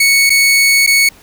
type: tone with dropouts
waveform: sawtooth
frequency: 2217 Hz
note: C#7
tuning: in tune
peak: -4 dBFS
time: 0-1.09 s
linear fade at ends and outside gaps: 5 ms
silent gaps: 0.296-0.302 / 0.865-0.873 s
effects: pink hiss -43 dBFS RMS until 1.22 s